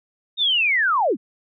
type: linear sweep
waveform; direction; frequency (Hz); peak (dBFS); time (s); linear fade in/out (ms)
sine; down; 3730 to 174.61; -16; 0.37-1.17; 50
effects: none